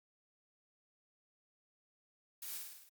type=noise with echo; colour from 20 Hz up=blue; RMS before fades=-45 dBFS; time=2.42-2.58 s; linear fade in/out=5 ms; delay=52 ms; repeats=6; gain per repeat=-3 dB; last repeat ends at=2.892 s; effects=Opus 48 kbps